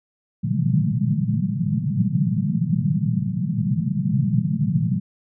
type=band-pass noise; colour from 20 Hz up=white; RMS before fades=-21 dBFS; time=0.43-5 s; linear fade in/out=20 ms; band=110 to 210 Hz; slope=96 dB/octave; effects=none